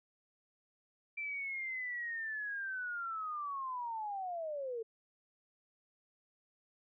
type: linear sweep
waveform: sine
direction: down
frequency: 2349 to 440 Hz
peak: -37 dBFS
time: 1.17-4.83 s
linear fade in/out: 10 ms
effects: none